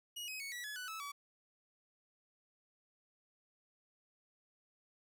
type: tone with pitch steps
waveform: sawtooth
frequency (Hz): 2894 / 2534 / 2219 / 1942.7 / 1701 / 1489.4 / 1304.1 / 1141.9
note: F#7 / D#7 / C#7 / B6 / G#6 / F#6 / E6 / D6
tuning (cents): -39 / +31 / +1 / -29 / +41 / +11 / -19 / -49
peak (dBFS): -39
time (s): 0.16-1.12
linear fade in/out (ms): 10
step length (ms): 120
effects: none